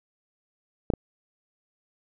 clicks, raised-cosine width 2 ms, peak -9 / -13 dBFS, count 2, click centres 0.902 / 0.937 s, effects none

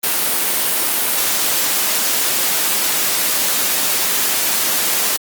white noise, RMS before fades -17 dBFS, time 0.03-5.17 s, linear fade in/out 10 ms, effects high-pass 200 Hz 12 dB/octave + Opus 32 kbps

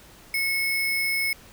sine tone with sample-and-hold, 2188 Hz, C#7, 23 cents flat, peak -22 dBFS, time 0.34-1.33 s, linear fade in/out 2 ms, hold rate 7350 Hz, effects pink hiss -50 dBFS RMS until 1.52 s

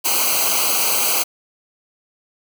white noise with comb filter, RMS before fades -18 dBFS, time 0.04-1.24 s, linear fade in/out 20 ms, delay 0.56 ms, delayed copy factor -0.95, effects none

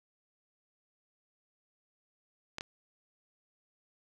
clicks, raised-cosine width 0.2 ms, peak -20 dBFS, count 2, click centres 2.584 / 2.609 s, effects none

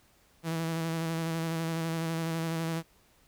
sawtooth tone with vibrato, 163.8 Hz, E3, 11 cents flat, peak -26 dBFS, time 0.43-2.83 s, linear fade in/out 50 ms, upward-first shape square, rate 12 Hz, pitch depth 19 cents each way, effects pink hiss -64 dBFS RMS until 3.27 s

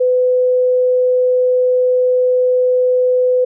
sine tone, 503 Hz, B4, 32 cents sharp, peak -10 dBFS, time 0-3.45 s, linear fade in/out 10 ms, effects none

